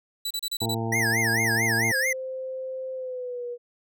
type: tone bursts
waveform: sawtooth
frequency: 3951 Hz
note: B7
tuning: in tune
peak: -24 dBFS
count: 6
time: 0.25-0.746 s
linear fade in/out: 5 ms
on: 56 ms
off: 32 ms
type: harmonic tone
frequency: 113.6 Hz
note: A#2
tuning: 44 cents flat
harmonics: 1 / 2 / 3 / 4 / 6 / 7 / 8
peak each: -29 / -32 / -34 / -35 / -37 / -37 / -38 dBFS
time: 0.61-1.92 s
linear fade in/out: 10 ms
type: tone with vibrato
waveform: square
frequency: 1864.7 Hz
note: A#6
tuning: in tune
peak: -23 dBFS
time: 0.92-2.13 s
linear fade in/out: 5 ms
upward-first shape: sine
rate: 4.5 Hz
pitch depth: 240 cents each way
type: tone with pitch glide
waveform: sine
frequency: 521 to 483.3 Hz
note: C5 to B4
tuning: -7 to -38 cents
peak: -30 dBFS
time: 1.9-3.58 s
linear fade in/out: 50 ms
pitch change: -131 cents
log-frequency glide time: 2.94-3.46 s
effects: none